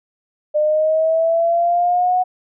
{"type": "linear sweep", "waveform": "sine", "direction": "up", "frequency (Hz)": [600, 737], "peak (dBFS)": -13, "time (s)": [0.54, 2.24], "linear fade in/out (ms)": 20, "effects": []}